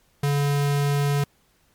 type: tone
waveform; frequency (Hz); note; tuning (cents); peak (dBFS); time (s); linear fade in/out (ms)
square; 142.9; D3; -47; -20; 0.23-1.24; 5
effects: pink hiss -63 dBFS RMS until 1.74 s + MP3 96 kbps